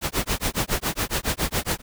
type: noise with tremolo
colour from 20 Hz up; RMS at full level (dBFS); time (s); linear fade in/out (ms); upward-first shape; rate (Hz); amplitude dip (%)
pink; -22; 0.01-1.82; 50; sine; 7.2; 100
effects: none